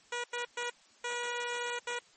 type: tone bursts at uneven times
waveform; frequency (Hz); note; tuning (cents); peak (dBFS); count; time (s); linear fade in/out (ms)
10% pulse; 482.5; B4; -40; -25; 5; 0.12-0.24 / 0.33-0.45 / 0.57-0.7 / 1.04-1.79 / 1.87-1.99; 5
effects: white hiss -62 dBFS RMS until 2.16 s + MP3 32 kbps